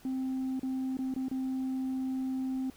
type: tone with dropouts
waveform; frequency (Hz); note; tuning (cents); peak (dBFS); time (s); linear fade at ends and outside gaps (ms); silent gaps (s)
sine; 261.6; C4; 0; -28; 0.05-2.7; 2; 0.595-0.631 / 0.97-0.989 / 1.14-1.162 / 1.284-1.313
effects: tanh soft clip ceiling -29 dBFS + pink hiss -58 dBFS RMS until 2.76 s